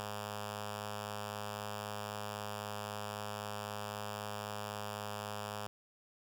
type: tone with notch filter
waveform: 5% pulse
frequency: 103.83 Hz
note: G#2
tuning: in tune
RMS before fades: -42 dBFS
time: 0-5.67 s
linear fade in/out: 0 ms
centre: 300 Hz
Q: 1.4
effects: none